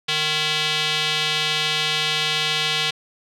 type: tone with band-pass filter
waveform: square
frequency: 153.5 Hz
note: D#3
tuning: 23 cents flat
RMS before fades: -22 dBFS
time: 0.08-2.91 s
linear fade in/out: 10 ms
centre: 3300 Hz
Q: 2.5
effects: none